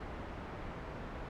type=low-pass noise; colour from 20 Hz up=pink; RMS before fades=-44 dBFS; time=0-1.29 s; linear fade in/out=5 ms; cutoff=1600 Hz; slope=12 dB/octave; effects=none